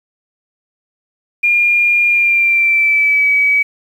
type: tone with pitch glide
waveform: sine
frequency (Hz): 2412 to 2277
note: D7 to C#7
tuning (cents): +46 to +46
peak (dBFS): -9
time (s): 1.43-3.63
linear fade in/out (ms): 10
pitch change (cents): -100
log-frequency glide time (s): 2.08-3.31
effects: 7-bit